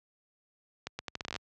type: accelerating click train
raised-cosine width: 0.2 ms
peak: -18 dBFS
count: 12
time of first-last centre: 0.87-1.362 s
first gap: 120 ms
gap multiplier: 0.77
effects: high-pass 60 Hz 12 dB/octave + low-pass 7000 Hz 12 dB/octave